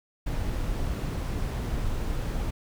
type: noise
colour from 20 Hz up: brown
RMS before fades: -29 dBFS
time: 0.26-2.51 s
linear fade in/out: 10 ms
effects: none